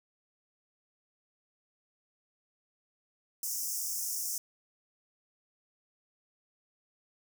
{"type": "high-pass noise", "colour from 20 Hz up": "pink", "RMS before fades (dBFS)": -35, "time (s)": [3.43, 4.38], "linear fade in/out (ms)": 2, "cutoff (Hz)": 5300, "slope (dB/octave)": 96, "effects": []}